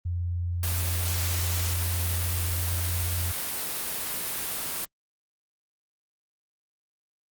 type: tone with vibrato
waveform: sine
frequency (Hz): 87.31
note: F2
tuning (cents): 0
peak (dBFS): -26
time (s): 0.05-3.32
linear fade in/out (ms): 10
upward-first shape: sine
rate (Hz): 19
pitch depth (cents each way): 12
type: noise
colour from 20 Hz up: white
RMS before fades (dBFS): -31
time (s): 0.63-4.85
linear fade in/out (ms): 2
effects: Opus 32 kbps